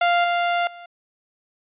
sawtooth tone with level steps, 697 Hz, F5, 4 cents flat, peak -12 / -15 / -34 dBFS, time 0.01-0.86 s, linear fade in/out 5 ms, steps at 0.24 / 0.67 s, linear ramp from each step 2 ms, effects resampled to 8000 Hz

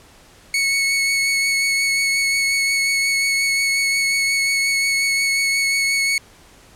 sawtooth tone with vibrato, 2208 Hz, C#7, 7 cents flat, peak -13 dBFS, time 0.54-6.18 s, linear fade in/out 2 ms, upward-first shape triangle, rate 5.6 Hz, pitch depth 15 cents each way, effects pink hiss -48 dBFS RMS until 6.75 s + low-pass 11000 Hz 12 dB/octave

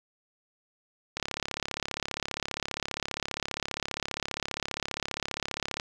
click train, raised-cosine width 0.2 ms, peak -13 dBFS, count 163, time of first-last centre 1.17-5.799 s, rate 35 Hz, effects none

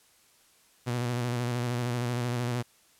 sawtooth tone with vibrato, 121.6 Hz, B2, 26 cents flat, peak -24 dBFS, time 0.86-2.63 s, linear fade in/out 20 ms, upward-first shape square, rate 13 Hz, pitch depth 34 cents each way, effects white hiss -62 dBFS RMS until 2.99 s + low-pass 12000 Hz 12 dB/octave

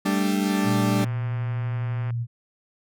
40% pulse chord, G suspended second, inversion none, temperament equal, 196 / 220 / 293.7 Hz, G3 / A3 / D4, 0 / 0 / 0 cents, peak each -22 / -27 / -25 dBFS, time 0.05-1.05 s, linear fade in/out 10 ms
sine tone, 117.9 Hz, A#2, 20 cents sharp, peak -24 dBFS, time 0.63-2.27 s, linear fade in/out 50 ms
click train, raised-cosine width 0.5 ms, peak -25 dBFS, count 146, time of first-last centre 0.99-2.105 s, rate 130 Hz
effects none

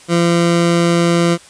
20% pulse tone, 170.8 Hz, F3, 38 cents flat, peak -6 dBFS, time 0.08-1.38 s, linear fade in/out 50 ms, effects white hiss -42 dBFS RMS until 1.49 s + resampled to 22050 Hz

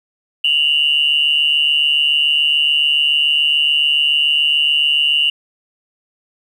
sine tone pair together, 2794 / 2941 Hz, F7 / F#7, 0 / -11 cents, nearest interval minor second, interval 89 cents, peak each -14 dBFS, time 0.44-5.3 s, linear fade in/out 5 ms, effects tanh soft clip ceiling -4 dBFS + 8-bit

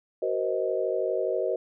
sine chord, C half-diminished seventh, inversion second, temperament just, 376.7 / 470.9 / 523.3 / 627.9 Hz, Gb4 / Bb4 / C5 / Eb5, +31 / +18 / 0 / +16 cents, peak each -30 dBFS, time 0.22-1.56 s, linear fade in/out 5 ms, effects none

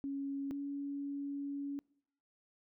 sine tone pair in turn, 277.2 / 281.9 Hz, C#4 / C#4, 0 / +29 cents, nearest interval unison, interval 29 cents, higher second, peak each -36 / -37 dBFS, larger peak first, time 0.04-0.51 / 0.51-1.79 s, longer second, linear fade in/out 0 ms, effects noise-tail reverb RT60 0.7 s tail -26 dB re dry

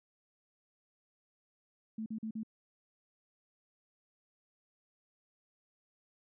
sine tone bursts, 220 Hz, A3, in tune, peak -36 dBFS, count 4, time 1.98-2.433 s, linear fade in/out 5 ms, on 81 ms, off 43 ms, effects none

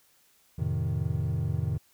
triangle chord, F dominant seventh, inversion none, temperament equal, 87.31 / 110 / 130.81 / 155.56 Hz, F2 / A2 / C3 / Eb3, 0 / 0 / 0 / 0 cents, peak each -30 dBFS, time 0.58-1.78 s, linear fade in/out 10 ms, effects white hiss -64 dBFS RMS until 1.93 s

